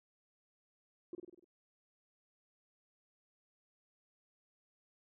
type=tone with echo; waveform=sine; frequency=349.6 Hz; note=F4; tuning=2 cents sharp; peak=-39 dBFS; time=1.13-1.15 s; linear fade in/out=2 ms; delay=49 ms; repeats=6; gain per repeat=-4 dB; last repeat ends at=1.444 s; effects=tanh soft clip ceiling -36 dBFS